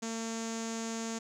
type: tone with low-pass filter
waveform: sawtooth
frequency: 226.6 Hz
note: A#3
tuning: 49 cents flat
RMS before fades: -37 dBFS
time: 0.02-1.19 s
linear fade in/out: 10 ms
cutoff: 6800 Hz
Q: 5.8
effects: 11-bit